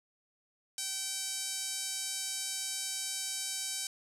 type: tone with band-pass filter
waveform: 5% pulse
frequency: 771 Hz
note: G5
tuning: 29 cents flat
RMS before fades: -37 dBFS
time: 0.78-3.87 s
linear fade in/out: 2 ms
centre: 8000 Hz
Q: 0.71
effects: none